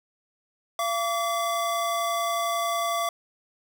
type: tone pair together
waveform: square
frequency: 682.6 / 1148 Hz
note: F5 / D6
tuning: -40 / -40 cents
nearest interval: major sixth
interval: 900 cents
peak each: -28 dBFS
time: 0.79-3.09 s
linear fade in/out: 2 ms
effects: 10-bit